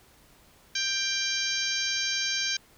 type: harmonic tone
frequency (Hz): 789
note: G5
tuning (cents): +11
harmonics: 2 / 3 / 4 / 5 / 6 / 7 / 8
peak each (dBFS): -34 / -34 / -34 / -34 / -34 / -34 / -34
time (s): 0.75-2.57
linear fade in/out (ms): 5
effects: pink hiss -58 dBFS RMS until 2.77 s